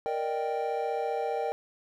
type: chord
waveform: triangle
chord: Eb major seventh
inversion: second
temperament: equal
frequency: 466.2 / 587.3 / 622.3 / 784 Hz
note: Bb4 / D5 / Eb5 / G5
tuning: 0 / 0 / 0 / 0 cents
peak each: -30 / -35 / -35 / -30 dBFS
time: 0.06-1.52 s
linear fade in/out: 0 ms
effects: none